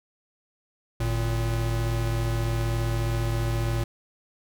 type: tone pair together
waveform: square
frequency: 51.2 / 114.5 Hz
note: G#1 / A#2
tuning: -24 / -31 cents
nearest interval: octave + major second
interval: 1393 cents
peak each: -29 / -26 dBFS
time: 1-3.84 s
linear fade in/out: 5 ms
effects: none